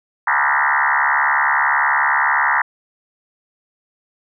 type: tone with frequency modulation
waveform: sine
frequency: 1397 Hz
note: F6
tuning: in tune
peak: -13 dBFS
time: 0.27-2.62 s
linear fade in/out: 5 ms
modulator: 70.9 Hz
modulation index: 7.8
effects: none